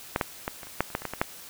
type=clicks; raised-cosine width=0.5 ms; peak=-9 / -9 / -13 / -25 / -30 / -7 / -29 / -11 / -24 / -15 / -17 / -7 dBFS; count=12; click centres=0.161 / 0.212 / 0.479 / 0.632 / 0.67 / 0.806 / 0.903 / 0.951 / 1.02 / 1.053 / 1.136 / 1.215 s; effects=white hiss -45 dBFS RMS until 1.49 s